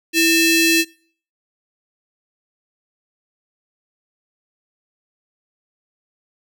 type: ring-modulated tone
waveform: sawtooth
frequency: 1480 Hz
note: F#6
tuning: in tune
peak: -6 dBFS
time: 0.13-0.85 s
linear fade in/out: 50 ms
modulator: 1150 Hz
effects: noise-tail reverb RT60 0.5 s tail -24 dB re dry